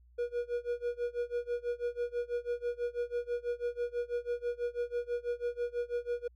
triangle tone with tremolo, 480.9 Hz, B4, 46 cents flat, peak -27 dBFS, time 0.18-6.28 s, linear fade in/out 10 ms, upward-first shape sine, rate 6.1 Hz, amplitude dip 95%, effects added 60 Hz sine -58 dBFS peak until 6.35 s

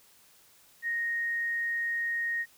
sine tone, 1864.7 Hz, A#6, in tune, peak -28 dBFS, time 0.82-2.46 s, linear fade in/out 50 ms, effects white hiss -60 dBFS RMS until 2.57 s

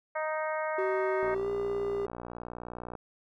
harmonic tone, 311.1 Hz, D#4, in tune, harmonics 2 / 3 / 4 / 5 / 6 / 7, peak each -32 / -36 / -38 / -40 / -42 / -43 dBFS, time 0.15-1.35 s, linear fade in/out 10 ms
triangle tone with pitch glide, 380.3 to 401.1 Hz, F#4 to G4, +48 to +40 cents, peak -27 dBFS, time 0.78-2.06 s, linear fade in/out 5 ms, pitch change +92 cents, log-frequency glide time 1.3-1.49 s
click train, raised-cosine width 1 ms, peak -26 dBFS, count 104, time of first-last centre 1.23-2.952 s, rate 59.8 Hz
effects none

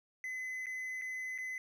triangle tone with dropouts, 2028 Hz, B6, 45 cents sharp, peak -36 dBFS, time 0.24-1.58 s, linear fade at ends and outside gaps 1 ms, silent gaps 0.659-0.667 / 1.014-1.019 / 1.379-1.385 s, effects none

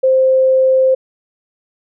sine tone, 523.3 Hz, C5, in tune, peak -8 dBFS, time 0.03-0.95 s, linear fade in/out 10 ms, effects none

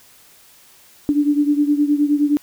sine beating tone pair, 290 / 299.6 Hz, D4 / D4, -22 / +35 cents, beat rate 9.6 Hz, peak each -15 / -19 dBFS, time 1.09-2.37 s, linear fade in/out 0 ms, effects white hiss -49 dBFS RMS until 2.42 s

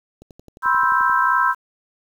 click train, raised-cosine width 2 ms, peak -29 dBFS, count 11, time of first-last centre 0.22-1.097 s, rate 11.4 Hz
sine chord, C major seventh, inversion third, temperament equal with one note detuned, 987.8 / 1050.7 / 1318.5 / 1568 Hz, B5 / C6 / E6 / G6, 0 / +7 / 0 / 0 cents, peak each -20 dBFS, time 0.62-1.55 s, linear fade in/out 50 ms
effects 8-bit

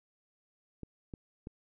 clicks, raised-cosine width 3 ms, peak -29 dBFS, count 3, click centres 0.833 / 1.138 / 1.471 s, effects none

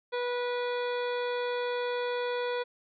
harmonic tone, 488.9 Hz, B4, 18 cents flat, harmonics 1 / 2 / 3 / 4 / 5 / 7 / 8 / 9, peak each -30 / -37 / -40 / -44 / -44 / -44 / -51 / -51 dBFS, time 0.12-2.64 s, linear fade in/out 20 ms, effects none

